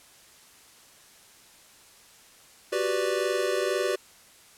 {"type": "chord", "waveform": "square", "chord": "G major seventh", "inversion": "third", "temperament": "equal", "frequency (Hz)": [370, 392, 493.9, 587.3], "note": ["F#4", "G4", "B4", "D5"], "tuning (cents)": [0, 0, 0, 0], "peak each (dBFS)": -31, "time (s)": [2.72, 3.96], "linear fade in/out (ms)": 10, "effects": ["white hiss -54 dBFS RMS until 4.57 s", "low-pass 11000 Hz 12 dB/octave"]}